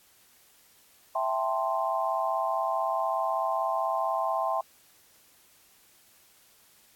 sine chord, A minor seventh, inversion second, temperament equal, 659.3 / 784 / 880 / 1046.5 Hz, E5 / G5 / A5 / C6, 0 / 0 / 0 / 0 cents, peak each -30 / -31 / -34 / -30 dBFS, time 1.15-4.61 s, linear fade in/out 5 ms, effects white hiss -60 dBFS RMS until 6.95 s + AAC 64 kbps

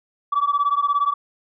sine beating tone pair, 1141 / 1158 Hz, C#6 / D6, +50 / -25 cents, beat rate 17 Hz, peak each -19 dBFS, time 0.32-1.14 s, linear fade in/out 10 ms, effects tanh soft clip ceiling -12 dBFS

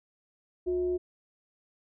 sine tone with frequency modulation, 360 Hz, F#4, 47 cents flat, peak -26 dBFS, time 0.66-0.98 s, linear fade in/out 20 ms, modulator 290 Hz, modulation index 0.26, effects none

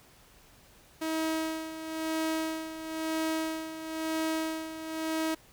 sawtooth tone with tremolo, 319.2 Hz, D#4, 44 cents sharp, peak -24 dBFS, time 1.01-5.35 s, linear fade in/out 10 ms, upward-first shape sine, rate 1 Hz, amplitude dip 70%, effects pink hiss -58 dBFS RMS until 5.52 s

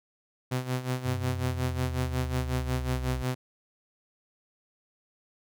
sawtooth tone with tremolo, 127.3 Hz, C3, 47 cents flat, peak -22 dBFS, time 0.51-3.35 s, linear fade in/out 10 ms, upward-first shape sine, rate 5.5 Hz, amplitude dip 75%
sine exponential sweep, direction down, 98 to 61.74 Hz, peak -31 dBFS, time 1.05-3.23 s, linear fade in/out 10 ms
effects none

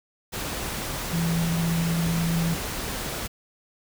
sine tone in noise, 166.9 Hz, E3, 22 cents sharp, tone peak -22 dBFS, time 1.12-2.55 s, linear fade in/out 20 ms, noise pink, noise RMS -31 dBFS, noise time 0.32-3.28 s, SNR +6 dB, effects none

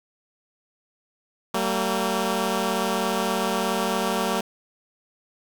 10% pulse tone pair together, 191.4 / 228.1 Hz, G3 / A#3, -41 / -37 cents, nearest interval minor third, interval 304 cents, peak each -17 dBFS, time 1.54-4.41 s, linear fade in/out 5 ms, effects 7-bit

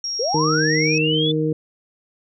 sine tone, 5590 Hz, F8, 1 cent sharp, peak -23 dBFS, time 0.04-0.98 s, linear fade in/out 2 ms
sine linear sweep, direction up, 415.3 to 3520 Hz, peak -20 dBFS, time 0.19-1.32 s, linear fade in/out 10 ms
harmonic tone, 155.56 Hz, D#3, in tune, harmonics 1 / 2 / 3, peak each -22 / -22 / -22 dBFS, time 0.34-1.53 s, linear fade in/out 5 ms
effects none

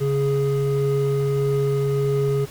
triangle tone pair together, 139.07 / 415.6 Hz, C#3 / G#4, +6 / +1 cents, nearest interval octave + perfect fifth, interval 1895 cents, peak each -19 dBFS, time 0-2.46 s, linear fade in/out 20 ms, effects pink hiss -42 dBFS RMS until 2.5 s

